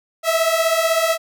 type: beating tone pair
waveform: sawtooth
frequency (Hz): 644 / 660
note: E5 / E5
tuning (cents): -41 / +2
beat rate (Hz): 16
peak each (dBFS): -16 / -14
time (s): 0.23-1.18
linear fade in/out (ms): 50
effects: none